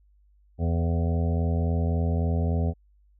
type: harmonic tone with a mistuned harmonic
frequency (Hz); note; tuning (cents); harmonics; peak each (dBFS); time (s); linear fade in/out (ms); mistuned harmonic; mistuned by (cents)
83.6; E2; +25; 1 / 2 / 3 / 5 / 6 / 7 / 8 / 9; -23 / -29 / -33 / -37 / -39 / -40 / -41 / -42; 0.58-2.74; 50; 8; +16
effects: added 50 Hz sine -57 dBFS peak until 3.19 s